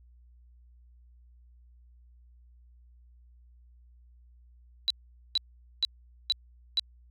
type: tone bursts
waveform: sine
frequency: 3951 Hz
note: B7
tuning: in tune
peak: -22 dBFS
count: 5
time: 4.88-6.795 s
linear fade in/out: 0 ms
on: 23 ms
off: 450 ms
effects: added 60 Hz sine -54 dBFS peak until 7.1 s